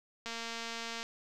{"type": "click train", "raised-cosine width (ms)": 0.2, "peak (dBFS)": -23, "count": 178, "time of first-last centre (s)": [0.26, 1.03], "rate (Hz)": 230, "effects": []}